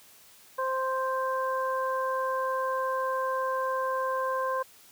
harmonic tone, 523.3 Hz, C5, in tune, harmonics 1 / 2 / 3, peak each -30 / -29 / -37 dBFS, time 0.58-4.63 s, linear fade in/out 10 ms, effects white hiss -55 dBFS RMS until 4.91 s + high-pass 60 Hz 12 dB/octave

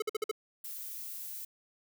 square tone bursts, 431.8 Hz, A4, 33 cents flat, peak -30 dBFS, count 5, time 0-0.314 s, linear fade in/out 5 ms, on 22 ms, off 51 ms
violet noise, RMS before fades -42 dBFS, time 0.64-1.45 s, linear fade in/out 5 ms
effects none

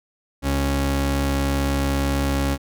sawtooth tone pair together, 69 / 138 Hz, C#2 / C#3, -7 / -7 cents, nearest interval octave, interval 1200 cents, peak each -17 dBFS, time 0.42-2.58 s, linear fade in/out 50 ms, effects none

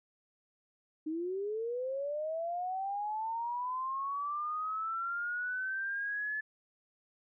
sine linear sweep, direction up, 304.1 to 1731 Hz, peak -33 dBFS, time 1.06-6.41 s, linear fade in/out 10 ms, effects none

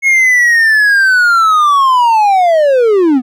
triangle linear sweep, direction down, 2182 to 238.2 Hz, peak -4 dBFS, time 0.02-3.22 s, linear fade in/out 50 ms, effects none

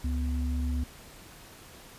sine tone pair together, 69.8 / 248.7 Hz, C#2 / B3, +13 / +12 cents, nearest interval octave + minor seventh, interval 2199 cents, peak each -27 / -35 dBFS, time 0.04-0.84 s, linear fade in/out 5 ms, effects pink hiss -50 dBFS RMS until 1.98 s + resampled to 32000 Hz

